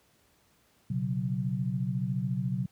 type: chord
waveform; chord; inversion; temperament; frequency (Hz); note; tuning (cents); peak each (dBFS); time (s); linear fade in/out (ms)
sine; B suspended second; none; equal with one note detuned; 123.47 / 137.55 / 185; B2 / C#3 / F#3; 0 / -13 / 0; -32; 0.9-2.66; 5
effects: pink hiss -66 dBFS RMS until 2.71 s + high-pass 60 Hz 12 dB/octave